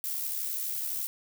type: noise with amplitude modulation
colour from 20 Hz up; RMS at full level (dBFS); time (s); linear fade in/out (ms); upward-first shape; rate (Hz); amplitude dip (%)
violet; -31; 0.04-1.07; 0; sine; 72; 45
effects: none